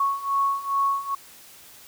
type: beating tone pair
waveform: sine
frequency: 1105 / 1107.4 Hz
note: C#6 / C#6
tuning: -6 / -2 cents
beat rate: 2.4 Hz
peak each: -26 / -23 dBFS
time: 0-1.15 s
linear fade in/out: 5 ms
effects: white hiss -48 dBFS RMS until 1.87 s